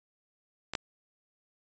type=clicks; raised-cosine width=0.2 ms; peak=-17 / -12 dBFS; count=2; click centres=0.736 / 0.752 s; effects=resampled to 16000 Hz